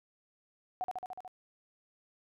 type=tone with echo; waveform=sine; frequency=740 Hz; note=F#5; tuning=in tune; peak=-31 dBFS; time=0.81-0.84 s; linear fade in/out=0 ms; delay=73 ms; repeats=6; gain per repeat=-2 dB; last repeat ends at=1.278 s; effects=none